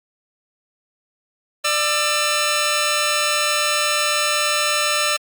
10% pulse tone pair together, 595.1 / 1336 Hz, D5 / E6, +23 / +23 cents, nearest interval octave + major second, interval 1400 cents, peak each -12 dBFS, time 1.64-5.17 s, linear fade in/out 10 ms, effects Opus 48 kbps

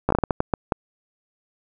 slowing click train, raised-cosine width 1 ms, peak -5 dBFS, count 10, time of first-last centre 0.09-0.722 s, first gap 14 ms, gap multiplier 1.38, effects none

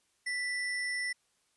sine tone with sample-and-hold, 1975.5 Hz, B6, in tune, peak -31 dBFS, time 0.26-1.13 s, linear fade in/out 10 ms, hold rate 7350 Hz, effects white hiss -73 dBFS RMS until 1.56 s + resampled to 24000 Hz

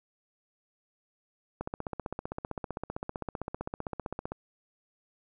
click train, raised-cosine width 1 ms, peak -20 dBFS, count 43, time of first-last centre 1.61-4.32 s, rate 15.5 Hz, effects none

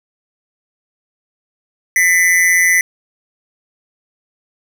square tone with amplitude modulation, 2000 Hz, B6, 21 cents sharp, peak -7 dBFS, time 1.96-2.81 s, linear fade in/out 2 ms, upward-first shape sine, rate 176 Hz, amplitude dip 70%, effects none

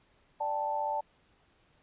sine chord, D suspended fourth, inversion none, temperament equal, 587.3 / 784 / 880 Hz, D5 / G5 / A5, 0 / 0 / 0 cents, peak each -36 / -37 / -31 dBFS, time 0.4-1.01 s, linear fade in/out 10 ms, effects pink hiss -67 dBFS RMS until 1.82 s + resampled to 8000 Hz

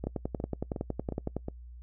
two click trains, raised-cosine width 2 ms, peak -21 / -18 dBFS, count 5 / 15, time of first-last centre 0.04-1.484 / 0.07-1.366 s, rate 2.77 / 10.8 Hz, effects noise-tail reverb RT60 0.1 s tail -24 dB re dry + added 60 Hz sine -44 dBFS peak until 1.82 s

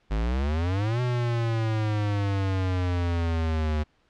square exponential two-way sweep, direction up then down, 50.1 to 124.9 to 75.4 Hz, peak -24 dBFS, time 0.1-3.84 s, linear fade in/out 20 ms, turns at 1.01 s, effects pink hiss -66 dBFS RMS until 4.09 s + low-pass 4000 Hz 12 dB/octave

